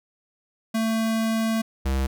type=tone pair in turn; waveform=square; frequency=223.5 / 66.57 Hz; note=A3 / C2; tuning=+27 / +31 cents; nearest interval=octave + major sixth; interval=2096 cents; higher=first; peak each=-22 dBFS; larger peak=neither; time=0.74-1.62 / 1.85-2.07 s; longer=first; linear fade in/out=10 ms; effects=none